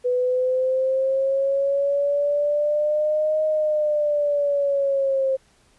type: linear two-way sweep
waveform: sine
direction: up then down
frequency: 493.9 to 622.3 to 529 Hz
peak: -18 dBFS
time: 0.04-5.37 s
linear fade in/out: 20 ms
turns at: 3.44 s
effects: pink hiss -59 dBFS RMS until 5.78 s + resampled to 24000 Hz